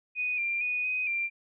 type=tone with pitch steps; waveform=sine; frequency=2485 / 2380 / 2475 / 2504 / 2372 Hz; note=D#7 / D7 / D#7 / D#7 / D7; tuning=-3 / +22 / -10 / +10 / +17 cents; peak=-27 dBFS; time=0.15-1.3 s; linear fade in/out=50 ms; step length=230 ms; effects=none